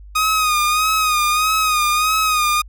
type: tone with vibrato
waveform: sawtooth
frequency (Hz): 1244.5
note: D#6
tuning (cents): 0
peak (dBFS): -11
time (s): 0.15-2.62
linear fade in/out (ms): 10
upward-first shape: sine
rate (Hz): 1.6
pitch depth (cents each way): 53
effects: added 50 Hz sine -36 dBFS peak until 2.68 s